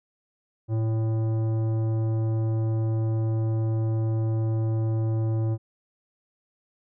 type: tone with tanh clipping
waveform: sine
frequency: 111.4 Hz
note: A2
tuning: 22 cents sharp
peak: -24 dBFS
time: 0.68-5.58 s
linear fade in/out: 50 ms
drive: 13 dB
effects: none